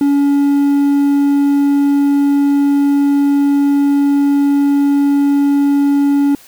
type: tone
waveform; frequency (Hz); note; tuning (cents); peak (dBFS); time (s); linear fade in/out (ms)
triangle; 283; C#4; +36; -7; 0.01-6.35; 2
effects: white hiss -42 dBFS RMS until 6.47 s